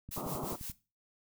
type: click train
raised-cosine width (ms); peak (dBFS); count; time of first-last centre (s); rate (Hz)
5; -33; 8; 0.09-0.699; 11.5
type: noise with tremolo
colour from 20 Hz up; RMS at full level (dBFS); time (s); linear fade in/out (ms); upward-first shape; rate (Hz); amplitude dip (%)
blue; -41; 0.11-0.72; 5; sine; 5.8; 75
type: band-pass noise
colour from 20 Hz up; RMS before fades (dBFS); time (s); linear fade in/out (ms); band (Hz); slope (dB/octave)
pink; -39; 0.16-0.56; 5; 130 to 1300; 96
effects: noise-tail reverb RT60 0.3 s tail -18 dB re dry